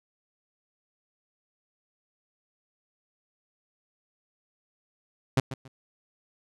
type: tone with echo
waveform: sawtooth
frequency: 132.4 Hz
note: C3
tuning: 21 cents sharp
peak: -15 dBFS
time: 5.37-5.4 s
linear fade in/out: 5 ms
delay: 140 ms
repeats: 2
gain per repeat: -13 dB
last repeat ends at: 5.68 s
effects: low-pass 9000 Hz 12 dB/octave